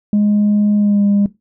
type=tone with pitch glide; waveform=sine; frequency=207.7 to 202.3 Hz; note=G#3 to G#3; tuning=0 to -45 cents; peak=-8 dBFS; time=0.13-1.26 s; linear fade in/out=2 ms; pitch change=-45 cents; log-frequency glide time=0.76-1.03 s; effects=noise-tail reverb RT60 0.2 s tail -19 dB re dry + tanh soft clip ceiling -8 dBFS